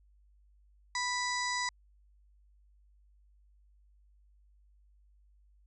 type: harmonic tone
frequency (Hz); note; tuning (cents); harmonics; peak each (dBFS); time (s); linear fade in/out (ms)
987.8; B5; 0; 1 / 2 / 4 / 5 / 6 / 7 / 8; -35 / -35 / -42 / -40 / -43 / -45 / -46; 0.95-1.69; 2
effects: added 50 Hz sine -61 dBFS peak until 5.66 s